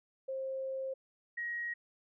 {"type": "tone pair in turn", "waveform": "sine", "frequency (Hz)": [531, 1892.3], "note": ["C5", "A#6"], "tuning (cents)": [25, 25], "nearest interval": "octave + minor seventh", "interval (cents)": 2200, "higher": "second", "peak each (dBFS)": [-35, -35], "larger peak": "neither", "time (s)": [[0.28, 0.94], [1.37, 1.74]], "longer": "first", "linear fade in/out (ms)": 10, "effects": []}